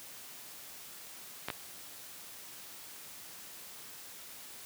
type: clicks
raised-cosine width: 0.3 ms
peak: -18 dBFS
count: 2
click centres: 1.485 / 1.502 s
effects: white hiss -49 dBFS RMS until 4.65 s + high-pass 80 Hz 12 dB/octave